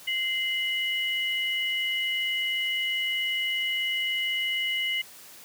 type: tone pair together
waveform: sine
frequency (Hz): 2077 / 2937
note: C7 / F#7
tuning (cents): -13 / -13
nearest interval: tritone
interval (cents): 600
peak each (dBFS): -28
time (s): 0.07-5.02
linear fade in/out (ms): 10
effects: white hiss -48 dBFS RMS until 5.44 s + high-pass 100 Hz 12 dB/octave